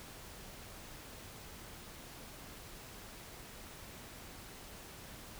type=silence; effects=pink hiss -51 dBFS RMS until 5.39 s